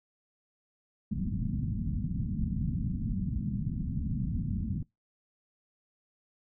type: low-pass noise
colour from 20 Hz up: white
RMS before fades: -32 dBFS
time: 1.11-4.83 s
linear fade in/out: 5 ms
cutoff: 230 Hz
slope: 48 dB/octave
effects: noise-tail reverb RT60 0.2 s tail -24 dB re dry